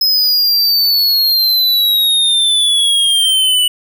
square exponential sweep, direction down, 5130 to 2951 Hz, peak -10 dBFS, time 0.01-3.68 s, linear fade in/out 5 ms, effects none

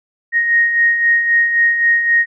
sine beating tone pair, 1864.7 / 1868.5 Hz, A#6 / A#6, 0 / +4 cents, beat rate 3.8 Hz, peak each -20 / -11 dBFS, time 0.32-2.26 s, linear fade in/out 50 ms, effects none

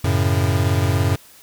square chord, F# minor, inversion none, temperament equal with one note detuned, 92.5 / 110 / 136.84 Hz, F#2 / A2 / C#3, 0 / 0 / -22 cents, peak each -19 / -22 / -23 dBFS, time 0.04-1.16 s, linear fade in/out 5 ms, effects white hiss -47 dBFS RMS until 1.42 s

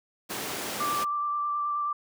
pink high-pass noise, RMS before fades -34 dBFS, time 0.29-1.05 s, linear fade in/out 20 ms, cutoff 230 Hz, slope 12 dB/octave
sine tone with vibrato, 1174.7 Hz, D6, in tune, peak -26 dBFS, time 0.8-1.93 s, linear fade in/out 5 ms, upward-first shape square, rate 9.4 Hz, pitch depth 11 cents each way
effects none

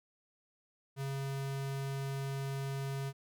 square tone, 136.9 Hz, C#3, 21 cents flat, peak -36 dBFS, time 0.96-3.13 s, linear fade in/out 50 ms, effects none

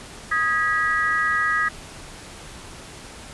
sine tone cluster, 1248 / 1648 / 1934 Hz, D#6 / G#6 / B6, +5 / -14 / -37 cents, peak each -23 dBFS, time 0.31-1.69 s, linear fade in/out 10 ms, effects pink hiss -40 dBFS RMS until 3.33 s + resampled to 24000 Hz

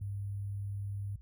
sine tone with sample-and-hold, 100 Hz, G2, 35 cents sharp, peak -35 dBFS, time 0.01-1.16 s, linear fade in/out 5 ms, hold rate 11025 Hz, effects added 60 Hz sine -50 dBFS peak until 1.21 s

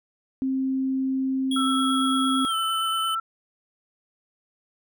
sine tone, 264.6 Hz, C4, 20 cents sharp, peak -22 dBFS, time 0.42-2.45 s, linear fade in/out 0 ms
square tone with pitch glide, 3322 to 3029 Hz, G#7 to F#7, 0 to +40 cents, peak -28 dBFS, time 1.51-3.15 s, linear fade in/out 5 ms, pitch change -160 cents, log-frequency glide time 2.46-2.55 s
sine tone with vibrato, 1328 Hz, E6, 12 cents sharp, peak -24 dBFS, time 1.56-3.2 s, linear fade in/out 5 ms, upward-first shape square, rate 8.8 Hz, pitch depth 14 cents each way
effects none

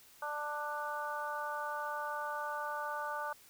harmonic tone, 296 Hz, D4, 14 cents sharp, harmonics 2 / 3 / 4 / 5, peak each -43 / -40 / -41 / -42 dBFS, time 0.22-3.33 s, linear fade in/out 5 ms, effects white hiss -60 dBFS RMS until 3.49 s

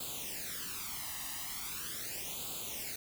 white noise with flanger, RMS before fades -41 dBFS, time 0-2.96 s, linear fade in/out 5 ms, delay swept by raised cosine 0.26 to 1.04 ms, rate 0.4 Hz, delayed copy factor +0.8, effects none

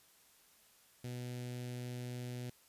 sawtooth tone with notch filter, 123.47 Hz, B2, in tune, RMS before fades -43 dBFS, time 1.04-2.5 s, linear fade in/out 5 ms, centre 1100 Hz, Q 0.8, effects white hiss -66 dBFS RMS until 2.68 s + resampled to 32000 Hz

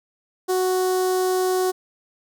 sawtooth tone with notch filter, 370 Hz, F#4, in tune, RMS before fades -21 dBFS, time 0.48-1.72 s, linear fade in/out 20 ms, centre 2400 Hz, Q 0.55, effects none

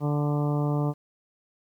harmonic tone with a mistuned harmonic, 146.7 Hz, D3, 2 cents flat, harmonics 1 / 2 / 3 / 4 / 5 / 6 / 7 / 8, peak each -24 / -30 / -34 / -36 / -38 / -40 / -41 / -42 dBFS, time 0-0.94 s, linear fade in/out 50 ms, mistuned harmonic 8, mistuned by +15 cents, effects 10-bit

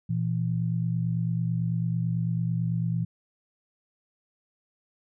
sine tone pair together, 118.4 / 167.44 Hz, A#2 / E3, +27 / +27 cents, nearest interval tritone, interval 600 cents, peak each -27 dBFS, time 0.09-3.05 s, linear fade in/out 10 ms, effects none

